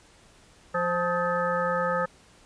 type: harmonic tone with a mistuned harmonic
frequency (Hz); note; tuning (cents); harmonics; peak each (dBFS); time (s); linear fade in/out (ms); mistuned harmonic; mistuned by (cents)
174.61; F3; 0; 1 / 3 / 5 / 7 / 9 / 10; -34 / -27 / -33 / -28 / -37 / -34; 0.74-2.06; 10; 7; +62
effects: pink hiss -56 dBFS RMS until 2.45 s + resampled to 22050 Hz